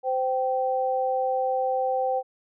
sine tone pair together, 516.9 / 777 Hz, C5 / G5, -21 / -16 cents, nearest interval perfect fifth, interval 705 cents, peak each -25 dBFS, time 0.03-2.23 s, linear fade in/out 50 ms, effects none

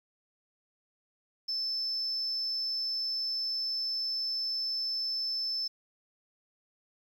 sine tone, 5274 Hz, E8, in tune, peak -29 dBFS, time 1.48-5.68 s, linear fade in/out 10 ms, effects tanh soft clip ceiling -26 dBFS + 10-bit

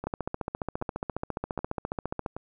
two click trains, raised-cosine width 1 ms, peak -21 / -16 dBFS, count 4 / 33, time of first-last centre 0.04-2.366 / 0.07-2.262 s, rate 1.29 / 14.6 Hz, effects none

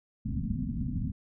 white low-pass noise, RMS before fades -32 dBFS, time 0.25-1.12 s, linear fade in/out 10 ms, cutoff 260 Hz, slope 96 dB/octave, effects none

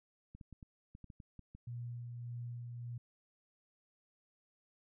clicks, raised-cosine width 5 ms, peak -39 dBFS, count 10, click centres 0.35 / 0.412 / 0.527 / 0.628 / 0.951 / 1.043 / 1.102 / 1.202 / 1.393 / 1.55 s
sine tone with tremolo, 119.9 Hz, A#2, 49 cents sharp, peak -40 dBFS, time 1.67-2.98 s, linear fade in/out 5 ms, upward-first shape sine, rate 1.7 Hz, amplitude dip 30%
effects none

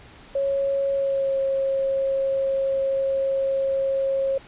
sine tone with pitch glide, 551 to 541.2 Hz, C#5 to C#5, -11 to -42 cents, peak -20 dBFS, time 0.35-4.38 s, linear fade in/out 5 ms, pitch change -31 cents, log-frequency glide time 0.93-1.37 s, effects pink hiss -47 dBFS RMS until 4.47 s + resampled to 8000 Hz

